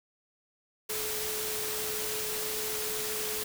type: tone in noise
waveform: sine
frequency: 430 Hz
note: A4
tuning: 40 cents flat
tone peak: -38 dBFS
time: 0.89-3.44 s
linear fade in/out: 10 ms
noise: white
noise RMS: -34 dBFS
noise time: 0.89-3.44 s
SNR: -7 dB
effects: none